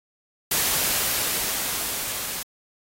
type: noise with level ramp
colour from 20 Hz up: white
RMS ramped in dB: -21 to -31 dBFS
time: 0.51-2.43 s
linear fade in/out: 5 ms
effects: AAC 48 kbps